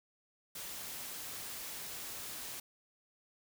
white noise, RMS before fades -44 dBFS, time 0.55-2.6 s, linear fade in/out 5 ms, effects none

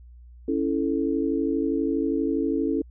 sine chord, A major, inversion first, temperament equal, 277.2 / 329.6 / 440 Hz, C#4 / E4 / A4, 0 / 0 / 0 cents, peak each -25 / -26 / -28 dBFS, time 0.48-2.82 s, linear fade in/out 5 ms, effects added 60 Hz sine -44 dBFS peak until 2.9 s

